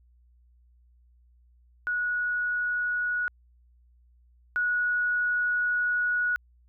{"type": "tone pair in turn", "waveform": "sine", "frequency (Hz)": [1461, 1461], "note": ["F#6", "F#6"], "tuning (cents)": [-22, -22], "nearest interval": "unison", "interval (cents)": 0, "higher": "neither", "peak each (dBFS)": [-25, -23], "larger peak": "second", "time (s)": [[1.87, 3.28], [4.56, 6.36]], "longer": "second", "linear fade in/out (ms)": 0, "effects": ["added 60 Hz sine -57 dBFS peak until 6.68 s"]}